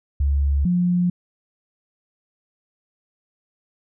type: tone pair in turn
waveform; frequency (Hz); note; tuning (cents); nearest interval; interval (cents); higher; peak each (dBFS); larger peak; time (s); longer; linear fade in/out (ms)
sine; 70.4 / 177.4; C#2 / F3; +27 / +27; octave + major third; 1600; second; -16; neither; 0.2-0.65 / 0.65-1.1; neither; 5
effects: none